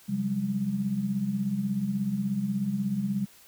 sine tone cluster, 134.8 / 184.4 / 200.9 Hz, C#3 / F#3 / G3, -48 / -6 / +43 cents, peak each -35 / -33 / -27 dBFS, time 0.08-3.26 s, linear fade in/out 20 ms, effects white hiss -55 dBFS RMS until 3.47 s

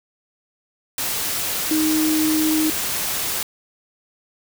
sine tone in noise, 311.5 Hz, D#4, 2 cents sharp, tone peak -17 dBFS, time 1.71-2.7 s, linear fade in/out 2 ms, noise white, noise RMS -24 dBFS, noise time 0.98-3.43 s, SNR +4 dB, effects none

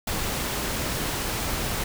pink noise, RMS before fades -28 dBFS, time 0.07-1.84 s, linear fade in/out 5 ms, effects none

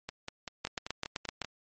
two click trains, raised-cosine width 0.2 ms, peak -15 / -20 dBFS, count 7 / 8, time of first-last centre 0.65-1.417 / 0.09-1.447 s, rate 7.82 / 5.16 Hz, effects MP3 32 kbps

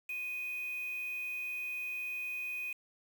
sine tone with quantisation, 2489 Hz, D#7, in tune, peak -36 dBFS, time 0.09-2.73 s, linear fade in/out 5 ms, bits 8, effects none

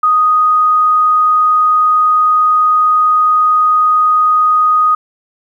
sine tone, 1244.5 Hz, D#6, in tune, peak -7 dBFS, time 0.03-4.95 s, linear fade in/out 5 ms, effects 8-bit

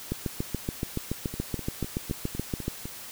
two click trains, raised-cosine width 3 ms, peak -22 / -15 dBFS, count 7 / 19, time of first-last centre 1.34-2.855 / 0.12-2.68 s, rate 3.96 / 7.03 Hz, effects white hiss -42 dBFS RMS until 3.11 s

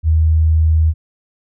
sine tone, 79.5 Hz, D#2, 38 cents sharp, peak -9 dBFS, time 0.03-0.94 s, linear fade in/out 50 ms, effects none

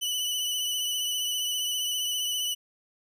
sawtooth tone with vibrato, 2980 Hz, F#7, 12 cents sharp, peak -24 dBFS, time 0.01-2.55 s, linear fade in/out 20 ms, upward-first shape sine, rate 15 Hz, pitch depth 28 cents each way, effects none

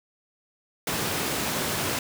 pink high-pass noise, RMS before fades -28 dBFS, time 0.87-1.99 s, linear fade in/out 2 ms, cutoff 130 Hz, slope 12 dB/octave, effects none

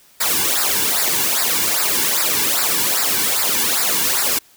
white noise with flanger, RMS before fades -18 dBFS, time 0.2-4.39 s, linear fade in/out 10 ms, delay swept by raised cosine 0.31 to 1.61 ms, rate 2.5 Hz, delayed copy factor -0.85, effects white hiss -51 dBFS RMS until 4.56 s

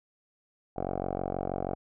5% pulse tone with low-pass filter, 46.25 Hz, F#1, in tune, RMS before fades -33 dBFS, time 0.76-1.75 s, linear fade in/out 10 ms, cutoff 770 Hz, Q 5.9, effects none

